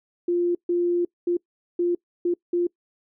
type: tone bursts at uneven times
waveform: sine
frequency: 349.2 Hz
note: F4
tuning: in tune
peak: -19 dBFS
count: 6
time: 0.28-0.55 / 0.69-1.05 / 1.27-1.37 / 1.79-1.95 / 2.25-2.34 / 2.53-2.67 s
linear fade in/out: 5 ms
effects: noise-tail reverb RT60 0.1 s tail -24 dB re dry